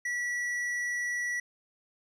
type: tone with tanh clipping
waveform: sine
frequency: 1944 Hz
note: B6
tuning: 28 cents flat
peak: -31 dBFS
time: 0.05-1.4 s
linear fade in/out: 5 ms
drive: 9 dB
effects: none